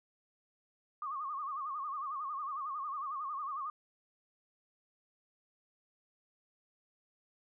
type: tone with vibrato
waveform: sine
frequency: 1153 Hz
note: D6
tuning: 32 cents flat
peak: -36 dBFS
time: 1.02-3.7 s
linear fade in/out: 2 ms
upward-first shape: sine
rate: 11 Hz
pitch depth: 130 cents each way
effects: none